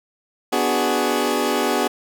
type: chord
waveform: 20% pulse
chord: G# half-diminished seventh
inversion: first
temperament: equal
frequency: 246.9 / 293.7 / 370 / 415.3 Hz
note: B3 / D4 / F#4 / G#4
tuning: 0 / 0 / 0 / 0 cents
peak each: -19 / -20 / -19 / -18 dBFS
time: 0.52-1.88 s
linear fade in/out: 10 ms
effects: none